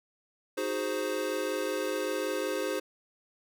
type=chord; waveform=square; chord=Ab dominant seventh; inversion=second; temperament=equal; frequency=311.1 / 370 / 415.3 / 523.3 Hz; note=Eb4 / Gb4 / Ab4 / C5; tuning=0 / 0 / 0 / 0 cents; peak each=-38 / -37 / -36 / -34 dBFS; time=0.57-2.8 s; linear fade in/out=10 ms; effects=none